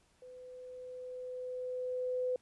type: tone with level ramp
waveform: sine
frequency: 504 Hz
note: B4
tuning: 35 cents sharp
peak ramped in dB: -49 to -30 dBFS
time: 0.22-2.36 s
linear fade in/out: 2 ms
effects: pink hiss -70 dBFS RMS until 2.41 s + resampled to 24000 Hz

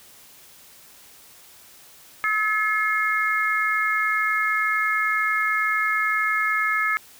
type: harmonic tone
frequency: 429 Hz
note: A4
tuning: 44 cents flat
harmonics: 3 / 4 / 5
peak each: -24 / -24 / -24 dBFS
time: 2.24-6.97 s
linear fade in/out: 0 ms
effects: white hiss -49 dBFS RMS until 7.19 s

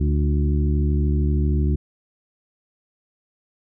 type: harmonic tone with a mistuned harmonic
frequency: 73 Hz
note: D2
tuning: 10 cents flat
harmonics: 1 / 2 / 3 / 4 / 5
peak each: -18 / -24 / -28 / -30 / -32 dBFS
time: 0-1.76 s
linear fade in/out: 10 ms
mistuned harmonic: 4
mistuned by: +32 cents
effects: none

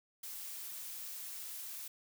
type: noise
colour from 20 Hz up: blue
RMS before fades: -45 dBFS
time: 0.23-1.88 s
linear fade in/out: 5 ms
effects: none

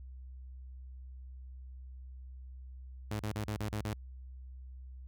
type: tone bursts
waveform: sawtooth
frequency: 106.2 Hz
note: G#2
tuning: 39 cents sharp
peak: -30 dBFS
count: 7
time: 3.11-3.936 s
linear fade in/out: 5 ms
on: 88 ms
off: 35 ms
effects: added 64 Hz sine -45 dBFS peak until 5.07 s

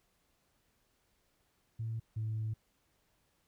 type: tone pair in turn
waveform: sine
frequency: 112.8 / 109.59 Hz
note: A2 / A2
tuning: +44 / -6 cents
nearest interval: unison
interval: 50 cents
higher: first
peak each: -34 / -32 dBFS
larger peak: second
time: 1.79-2 / 2.16-2.54 s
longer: second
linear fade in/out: 10 ms
effects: tanh soft clip ceiling -30 dBFS + pink hiss -75 dBFS RMS until 3.47 s

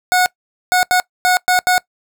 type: tone bursts at uneven times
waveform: 25% pulse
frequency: 730 Hz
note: F#5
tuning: 24 cents flat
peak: -7 dBFS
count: 6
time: 0.12-0.26 / 0.72-0.83 / 0.91-1 / 1.25-1.37 / 1.48-1.59 / 1.67-1.78 s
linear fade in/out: 0 ms
effects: noise-tail reverb RT60 0.1 s tail -22 dB re dry

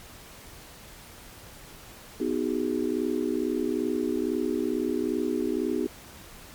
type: chord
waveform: sine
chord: G# minor seventh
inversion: first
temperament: just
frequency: 249.2 / 311.5 / 373.8 / 415.3 Hz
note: B3 / D#4 / F#4 / G#4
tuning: +16 / +2 / +18 / 0 cents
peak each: -30 / -29 / -30 / -32 dBFS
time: 2.2-5.87 s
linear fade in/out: 5 ms
effects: pink hiss -47 dBFS RMS until 6.54 s + MP3 96 kbps

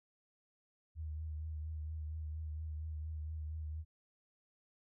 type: tone with vibrato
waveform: sine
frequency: 77.78 Hz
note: D#2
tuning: in tune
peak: -39 dBFS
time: 0.95-3.85 s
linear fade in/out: 50 ms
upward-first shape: triangle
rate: 4.3 Hz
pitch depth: 42 cents each way
effects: none

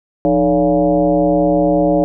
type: tone with frequency modulation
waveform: sine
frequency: 437.3 Hz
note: A4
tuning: 11 cents flat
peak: -10 dBFS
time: 0.25-2.04 s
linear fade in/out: 0 ms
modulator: 131 Hz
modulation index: 1.9
effects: none

